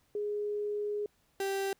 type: tone pair in turn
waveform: sine / 35% pulse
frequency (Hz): 415.3 / 391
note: G#4 / G4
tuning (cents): 0 / -4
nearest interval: minor second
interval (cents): 104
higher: first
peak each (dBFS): -31 / -29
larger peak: second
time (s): 0.15-1.06 / 1.4-1.73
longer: first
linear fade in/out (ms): 2
effects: pink hiss -71 dBFS RMS until 1.79 s